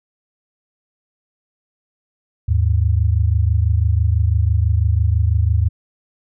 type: tone pair together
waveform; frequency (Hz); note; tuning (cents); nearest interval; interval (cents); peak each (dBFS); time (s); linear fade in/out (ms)
sine; 77.78 / 103.82; D#2 / G#2; 0 / 0; perfect fourth; 500; -15 / -16; 2.48-5.69; 10
effects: none